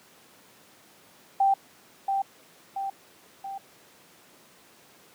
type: tone with echo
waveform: sine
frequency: 784 Hz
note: G5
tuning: in tune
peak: -18 dBFS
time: 1.4-1.54 s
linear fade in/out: 5 ms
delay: 680 ms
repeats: 3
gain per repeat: -5 dB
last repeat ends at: 3.58 s
effects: pink hiss -55 dBFS RMS until 5.14 s + high-pass 200 Hz 12 dB/octave